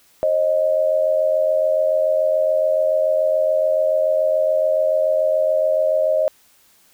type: tone pair together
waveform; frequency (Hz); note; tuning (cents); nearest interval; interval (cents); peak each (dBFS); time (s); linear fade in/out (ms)
sine; 535.3 / 622.3; C5 / D#5; +39 / 0; minor third; 261; -20 / -16; 0.23-6.28; 0
effects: white hiss -55 dBFS RMS until 6.93 s